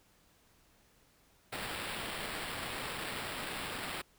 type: noise with sample-and-hold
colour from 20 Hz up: white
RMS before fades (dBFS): -40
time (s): 1.52-4.02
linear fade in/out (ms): 10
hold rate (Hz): 6300
effects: pink hiss -67 dBFS RMS until 4.18 s